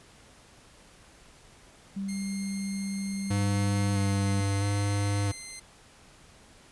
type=tone; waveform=sine; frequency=195.8 Hz; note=G3; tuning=2 cents flat; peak=-30 dBFS; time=1.96-4.41 s; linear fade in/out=10 ms
type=tone with pitch glide; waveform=5% pulse; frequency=2119 to 2077 Hz; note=C7 to C7; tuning=+21 to -13 cents; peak=-29 dBFS; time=2.08-5.6 s; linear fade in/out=10 ms; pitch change=-34 cents; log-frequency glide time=3.99-4.23 s
type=tone with vibrato; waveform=square; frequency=100.2 Hz; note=G2; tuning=38 cents sharp; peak=-26 dBFS; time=3.3-5.32 s; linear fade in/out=10 ms; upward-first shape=square; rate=0.76 Hz; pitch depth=16 cents each way
effects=pink hiss -55 dBFS RMS until 6.71 s + resampled to 24000 Hz